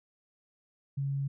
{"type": "tone", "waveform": "sine", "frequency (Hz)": 138.59, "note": "C#3", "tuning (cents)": 0, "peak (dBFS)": -29, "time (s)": [0.97, 1.28], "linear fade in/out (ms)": 10, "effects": []}